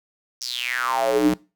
square tone with high-pass filter sweep, 61.6 Hz, B1, 4 cents flat, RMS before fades -22 dBFS, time 0.41-1.34 s, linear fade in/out 5 ms, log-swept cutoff 5700 to 230 Hz, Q 7.5, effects noise-tail reverb RT60 0.3 s tail -22 dB re dry

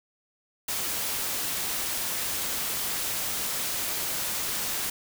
white noise, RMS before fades -30 dBFS, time 0.68-4.9 s, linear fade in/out 5 ms, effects none

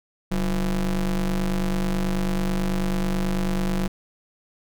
square ring-modulated tone, 82.41 Hz, E2, in tune, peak -19 dBFS, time 0.31-3.88 s, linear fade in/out 10 ms, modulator 107 Hz, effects none

